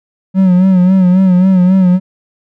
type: tone with vibrato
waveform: triangle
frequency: 185 Hz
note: F#3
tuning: in tune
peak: -3 dBFS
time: 0.34-2 s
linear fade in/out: 50 ms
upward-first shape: sine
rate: 3.7 Hz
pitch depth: 62 cents each way
effects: none